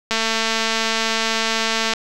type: click train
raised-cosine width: 0.2 ms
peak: -3 dBFS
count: 410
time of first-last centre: 0.11-1.936 s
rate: 224 Hz
effects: none